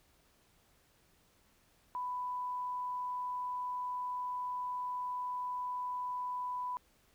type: tone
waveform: sine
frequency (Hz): 994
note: B5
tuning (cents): +11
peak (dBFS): -35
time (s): 1.95-6.77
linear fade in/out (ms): 0
effects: pink hiss -69 dBFS RMS until 7.14 s